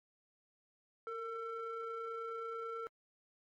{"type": "ring-modulated tone", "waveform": "triangle", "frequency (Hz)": 443.7, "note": "A4", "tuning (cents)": 14, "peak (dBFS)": -35, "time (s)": [1.07, 2.87], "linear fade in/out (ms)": 0, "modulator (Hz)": 902, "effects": ["AAC 64 kbps"]}